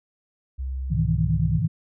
sine tone, 65.6 Hz, C2, 5 cents sharp, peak -26 dBFS, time 0.58-1.6 s, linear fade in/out 20 ms
sine chord, E major seventh, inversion first, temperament equal with one note detuned, 103.47 / 123.47 / 155.56 / 164.81 Hz, G#2 / B2 / D#3 / E3, -6 / 0 / 0 / 0 cents, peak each -26 / -27 / -24 / -25 dBFS, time 0.9-1.68 s, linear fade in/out 20 ms
effects none

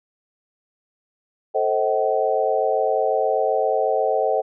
sine chord, A diminished seventh, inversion none, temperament just, 440 / 528 / 633.6 / 760.3 Hz, A4 / C5 / Eb5 / Gb5, 0 / +16 / +31 / +47 cents, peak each -23 dBFS, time 1.54-4.42 s, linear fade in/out 20 ms, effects none

